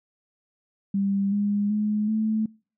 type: tone with pitch steps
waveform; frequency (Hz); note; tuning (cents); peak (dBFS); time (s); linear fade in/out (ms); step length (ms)
sine; 197.8 / 204.3 / 211 / 218; G3 / G#3 / G#3 / A3; +16 / -28 / +28 / -16; -21; 0.94-2.46; 5; 380
effects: noise-tail reverb RT60 0.4 s tail -26 dB re dry